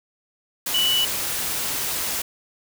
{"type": "tone in noise", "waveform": "sine", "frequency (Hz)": 2960, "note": "F#7", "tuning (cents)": 0, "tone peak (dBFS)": -18, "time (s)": [0.74, 1.05], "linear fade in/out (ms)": 5, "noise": "white", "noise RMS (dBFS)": -26, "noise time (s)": [0.66, 2.22], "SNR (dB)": 5, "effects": []}